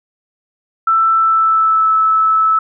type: tone with pitch glide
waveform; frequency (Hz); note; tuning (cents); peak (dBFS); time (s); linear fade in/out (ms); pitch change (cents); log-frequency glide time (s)
sine; 1329 to 1306.2; E6 to E6; +14 to -16; -9; 0.87-2.59; 5; -30; 1.13-1.93
effects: none